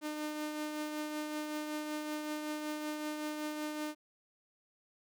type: tone with tremolo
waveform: sawtooth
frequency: 302.9 Hz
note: D#4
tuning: 46 cents flat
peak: -31 dBFS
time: 0.01-3.95 s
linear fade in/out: 50 ms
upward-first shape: triangle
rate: 5.3 Hz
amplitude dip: 40%
effects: none